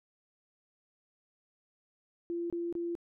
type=tone bursts; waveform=sine; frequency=342.3 Hz; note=F4; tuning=35 cents flat; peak=-32 dBFS; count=3; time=2.3-2.952 s; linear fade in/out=0 ms; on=200 ms; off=26 ms; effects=none